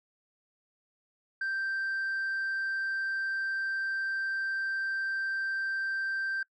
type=tone; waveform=sine; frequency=1568 Hz; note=G6; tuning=in tune; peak=-27 dBFS; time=1.41-6.43 s; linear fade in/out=5 ms; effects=noise-tail reverb RT60 0.1 s tail -23 dB re dry + tanh soft clip ceiling -28 dBFS